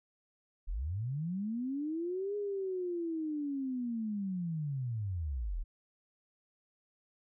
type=linear two-way sweep; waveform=sine; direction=up then down; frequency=32.7 to 415.3 to 32.7 Hz; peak=-33 dBFS; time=0.67-5.64 s; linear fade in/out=20 ms; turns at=2.36 s; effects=none